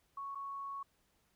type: tone with dropouts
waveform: sine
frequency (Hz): 1108.7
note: C#6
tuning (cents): 0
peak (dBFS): -40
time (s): 0.17-0.83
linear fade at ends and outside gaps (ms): 5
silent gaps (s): 0.349-0.354
effects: pink hiss -75 dBFS RMS until 1.35 s